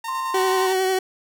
sawtooth tone with tremolo, 916 Hz, A#5, 31 cents flat, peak -25 dBFS, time 0.04-0.73 s, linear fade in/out 5 ms, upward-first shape square, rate 9.3 Hz, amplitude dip 30%
sine tone, 1046.5 Hz, C6, in tune, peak -24 dBFS, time 0.08-0.67 s, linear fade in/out 5 ms
30% pulse tone with vibrato, 376.9 Hz, F#4, 32 cents sharp, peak -16 dBFS, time 0.34-0.99 s, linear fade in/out 5 ms, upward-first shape triangle, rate 11 Hz, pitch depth 26 cents each way
effects none

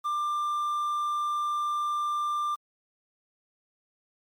triangle tone with quantisation, 1189 Hz, D6, 21 cents sharp, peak -24 dBFS, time 0.04-2.56 s, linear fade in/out 20 ms, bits 9, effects MP3 96 kbps

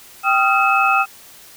sine tone cluster, 782 / 1252 / 1376 / 2586 Hz, G5 / D#6 / F6 / E7, -4 / +10 / -26 / -34 cents, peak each -18 dBFS, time 0.23-1.06 s, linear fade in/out 50 ms, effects white hiss -43 dBFS RMS until 1.56 s

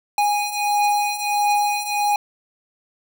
square beating tone pair, 824 / 825.5 Hz, G#5 / G#5, -14 / -11 cents, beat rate 1.5 Hz, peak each -24 / -20 dBFS, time 0.18-2.16 s, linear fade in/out 2 ms, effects none

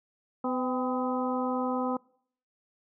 harmonic tone with a mistuned harmonic, 252.9 Hz, B3, 41 cents sharp, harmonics 1 / 2 / 3 / 4 / 5, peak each -30 / -33 / -35 / -36 / -37 dBFS, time 0.44-1.97 s, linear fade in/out 5 ms, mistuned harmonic 3, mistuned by +53 cents, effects noise-tail reverb RT60 0.6 s tail -24 dB re dry

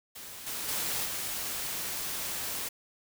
white noise with level steps, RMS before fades -44 / -36 / -32 / -35 dBFS, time 0.15-2.69 s, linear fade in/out 10 ms, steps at 0.46 / 0.68 / 1.05 s, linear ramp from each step 10 ms, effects none

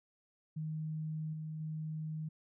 sine tone with level steps, 156.2 Hz, D#3, 7 cents sharp, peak -36 / -39 / -37 dBFS, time 0.56-2.29 s, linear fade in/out 10 ms, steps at 1.33 / 1.6 s, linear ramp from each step 5 ms, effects none

